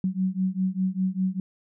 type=beating tone pair; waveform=sine; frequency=185 / 190 Hz; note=F#3 / F#3; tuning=0 / +46 cents; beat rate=5 Hz; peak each=-26 / -26 dBFS; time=0.04-1.4 s; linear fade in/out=2 ms; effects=none